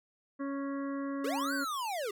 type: harmonic tone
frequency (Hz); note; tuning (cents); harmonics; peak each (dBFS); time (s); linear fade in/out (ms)
277.2; C#4; 0; 1 / 2 / 4 / 5 / 6 / 7; -34 / -42 / -44 / -52 / -51 / -54; 0.39-1.65; 20
type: linear two-way sweep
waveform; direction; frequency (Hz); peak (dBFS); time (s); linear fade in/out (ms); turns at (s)
square; up then down; 380.6 to 1576 to 380.6; -34; 1.24-2.11; 5; 1.54
effects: none